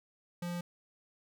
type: tone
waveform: square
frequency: 174.61 Hz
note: F3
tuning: in tune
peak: -36 dBFS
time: 0.42-0.61 s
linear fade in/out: 5 ms
effects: none